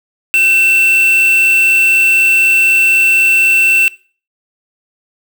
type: tone with quantisation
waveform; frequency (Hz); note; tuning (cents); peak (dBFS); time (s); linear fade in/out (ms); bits
triangle; 2684; E7; +31; -6; 0.34-3.88; 0; 3
effects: noise-tail reverb RT60 0.4 s tail -21 dB re dry